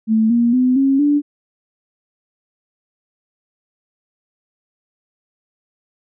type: tone with pitch steps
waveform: sine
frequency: 220.5 / 236.3 / 253.3 / 271.5 / 291 Hz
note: A3 / A#3 / B3 / C#4 / D4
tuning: +4 / +24 / +44 / -36 / -16 cents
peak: -11 dBFS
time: 0.07-1.22 s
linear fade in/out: 50 ms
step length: 230 ms
effects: none